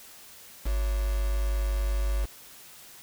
sine tone with quantisation, 50.7 Hz, G#1, 41 cents flat, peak -24 dBFS, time 0.65-2.26 s, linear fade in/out 20 ms, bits 6, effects white hiss -49 dBFS RMS until 3.02 s

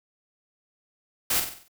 white noise with echo, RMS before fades -24 dBFS, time 1.3-1.4 s, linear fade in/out 5 ms, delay 47 ms, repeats 6, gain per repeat -6 dB, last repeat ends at 1.682 s, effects none

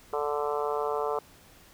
harmonic tone, 146.83 Hz, D3, in tune, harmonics 3 / 4 / 5 / 6 / 7 / 8 / 9, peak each -30 / -35 / -35 / -37 / -36 / -37 / -40 dBFS, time 0.13-1.19 s, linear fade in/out 2 ms, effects pink hiss -55 dBFS RMS until 1.73 s

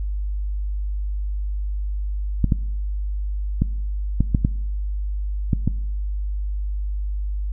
clicks, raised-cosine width 5 ms, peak -5 dBFS, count 8, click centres 2.443 / 2.522 / 3.62 / 4.206 / 4.348 / 4.449 / 5.532 / 5.676 s, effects noise-tail reverb RT60 0.9 s tail -21 dB re dry + added 50 Hz sine -22 dBFS peak until 7.52 s

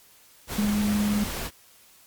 pink noise, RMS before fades -32 dBFS, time 0.47-1.51 s, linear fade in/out 50 ms
sine tone with tremolo, 207.7 Hz, G#3, in tune, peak -20 dBFS, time 0.58-1.24 s, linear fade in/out 5 ms, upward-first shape triangle, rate 19 Hz, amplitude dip 25%
effects white hiss -55 dBFS RMS until 2.06 s + MP3 96 kbps

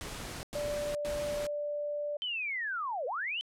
pink noise bursts, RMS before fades -41 dBFS, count 3, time 0.01-1.468 s, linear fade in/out 0 ms, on 420 ms, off 99 ms
sine tone, 587.3 Hz, D5, in tune, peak -32 dBFS, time 0.55-2.17 s, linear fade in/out 5 ms
sine linear two-way sweep, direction down then up, 3115 to 466.2 to 3115 Hz, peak -32 dBFS, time 2.22-3.41 s, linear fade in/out 0 ms, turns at 3.06 s
effects low-pass 11000 Hz 12 dB/octave

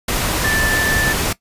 sine tone in noise, 1760 Hz, A6, in tune, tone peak -17 dBFS, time 0.44-1.13 s, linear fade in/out 5 ms, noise pink, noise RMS -19 dBFS, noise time 0.08-1.33 s, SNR -1 dB, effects noise-tail reverb RT60 0.1 s tail -18 dB re dry + resampled to 32000 Hz

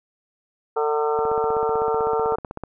harmonic tone, 150 Hz, D3, 37 cents sharp, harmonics 3 / 4 / 5 / 6 / 7 / 8 / 9, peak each -21 / -34 / -28 / -27 / -39 / -31 / -31 dBFS, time 0.76-2.36 s, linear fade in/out 10 ms
click train, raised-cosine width 1 ms, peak -17 dBFS, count 24, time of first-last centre 1.19-2.637 s, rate 15.9 Hz
effects none

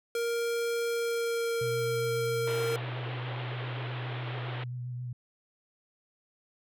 square tone with pitch glide, 467.5 to 461.9 Hz, A#4 to A#4, +5 to -16 cents, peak -29 dBFS, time 0.15-2.76 s, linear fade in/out 2 ms, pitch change -21 cents, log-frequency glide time 0.88-1.87 s
sine tone with vibrato, 123.47 Hz, B2, in tune, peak -34 dBFS, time 1.61-5.13 s, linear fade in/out 5 ms, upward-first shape sine, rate 7.4 Hz, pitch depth 23 cents each way
pink band-pass noise, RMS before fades -41 dBFS, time 2.47-4.64 s, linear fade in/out 5 ms, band 300 to 3600 Hz, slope 48 dB/octave
effects none

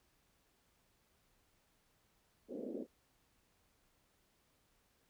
white band-pass noise, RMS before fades -44 dBFS, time 2.48-2.87 s, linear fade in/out 50 ms, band 200 to 530 Hz, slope 48 dB/octave, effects pink hiss -75 dBFS RMS until 5.09 s

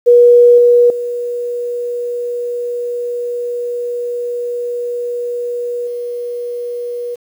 sine tone with level steps, 482.5 Hz, B4, 40 cents flat, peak -3 / -5 / -17 / -19 dBFS, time 0.06-7.16 s, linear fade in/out 20 ms, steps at 0.58 / 0.9 / 5.87 s, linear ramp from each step 2 ms, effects 7-bit

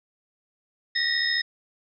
sine tone cluster, 1849 / 1923 / 3704 / 5150 Hz, A#6 / B6 / A#7 / E8, -15 / -47 / -12 / -41 cents, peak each -28 / -27 / -29 / -27 dBFS, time 0.95-1.42 s, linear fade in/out 10 ms, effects none

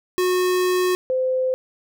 square / sine tone pair in turn, 364.6 / 515.6 Hz, F#4 / C5, -25 / -26 cents, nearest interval tritone, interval 599 cents, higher second, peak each -18 dBFS, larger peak neither, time 0.18-0.95 / 1.1-1.54 s, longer first, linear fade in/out 0 ms, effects none

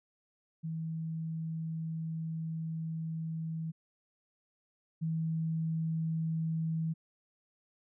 sine tone pair in turn, 161.5 / 161.5 Hz, E3 / E3, -35 / -35 cents, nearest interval unison, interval 0 cents, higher neither, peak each -34 / -30 dBFS, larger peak second, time 0.63-3.72 / 5.01-6.94 s, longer first, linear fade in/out 20 ms, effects none

